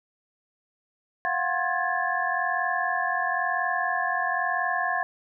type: tone cluster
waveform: sine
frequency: 698 / 739 / 1064 / 1662 / 1746 Hz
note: F5 / F#5 / C6 / G#6 / A6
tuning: -1 / -2 / +29 / +1 / -14 cents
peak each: -30 dBFS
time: 1.25-5.03 s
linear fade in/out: 0 ms
effects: none